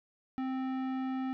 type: tone with tanh clipping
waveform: sine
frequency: 261.6 Hz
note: C4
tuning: in tune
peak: -34 dBFS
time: 0.38-1.33 s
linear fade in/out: 0 ms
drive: 16 dB
effects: none